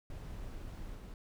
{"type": "noise with level steps", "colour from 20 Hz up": "brown", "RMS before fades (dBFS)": [-44, -46], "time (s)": [0.1, 1.14], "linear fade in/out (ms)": 2, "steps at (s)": 0.94, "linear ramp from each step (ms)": 20, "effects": []}